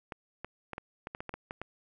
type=clicks; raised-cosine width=0.5 ms; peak=-23 dBFS; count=11; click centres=0.122 / 0.446 / 0.733 / 0.781 / 1.071 / 1.149 / 1.205 / 1.293 / 1.34 / 1.509 / 1.616 s; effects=none